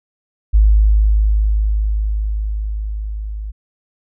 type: tone with level ramp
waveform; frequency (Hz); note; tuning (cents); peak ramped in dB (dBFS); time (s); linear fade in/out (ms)
sine; 52.5; G#1; +19; -6 to -23; 0.53-3.52; 20
effects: none